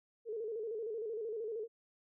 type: tone with vibrato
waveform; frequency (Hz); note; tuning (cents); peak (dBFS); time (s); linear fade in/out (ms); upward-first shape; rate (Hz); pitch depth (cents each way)
sine; 443; A4; +12; -37; 0.25-1.68; 50; square; 13; 77
effects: none